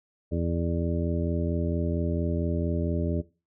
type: harmonic tone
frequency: 84.4 Hz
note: E2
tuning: 41 cents sharp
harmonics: 1 / 2 / 3 / 4 / 5 / 7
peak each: -28 / -31 / -33 / -34 / -35 / -36 dBFS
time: 0.31-3.22 s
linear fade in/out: 20 ms
effects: noise-tail reverb RT60 0.3 s tail -18 dB re dry